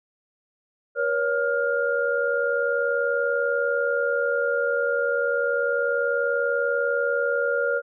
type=tone cluster; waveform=sine; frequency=479.7 / 560 / 1411 Hz; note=A#4 / C#5 / F6; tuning=+50 / +18 / +17 cents; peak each=-25 dBFS; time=0.95-7.82 s; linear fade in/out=50 ms; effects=none